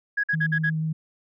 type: tone bursts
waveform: sine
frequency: 1661.2 Hz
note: G#6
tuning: in tune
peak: -20 dBFS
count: 5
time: 0.17-0.701 s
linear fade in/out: 10 ms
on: 67 ms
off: 49 ms
type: tone with vibrato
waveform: sine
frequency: 158.1 Hz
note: D#3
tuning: 28 cents sharp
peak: -23 dBFS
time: 0.33-0.93 s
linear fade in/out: 10 ms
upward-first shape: sine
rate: 8.2 Hz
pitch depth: 10 cents each way
effects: tanh soft clip ceiling -13 dBFS